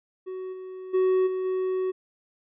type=tone with level steps; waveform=triangle; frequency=373.3 Hz; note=F#4; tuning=15 cents sharp; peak=-30 / -34 / -17 / -24 / -22 dBFS; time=0.26-1.92 s; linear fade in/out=20 ms; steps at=0.52 / 0.93 / 1.26 / 1.44 s; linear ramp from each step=20 ms; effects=resampled to 8000 Hz